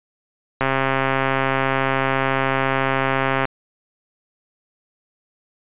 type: click train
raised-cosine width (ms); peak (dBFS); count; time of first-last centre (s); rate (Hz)
0.5; -4; 382; 0.61-3.453; 134
effects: resampled to 8000 Hz